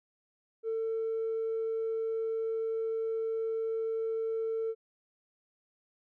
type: tone with tanh clipping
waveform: triangle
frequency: 448.4 Hz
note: A4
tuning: 33 cents sharp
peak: -30 dBFS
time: 0.63-4.75 s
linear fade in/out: 50 ms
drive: 5 dB
effects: none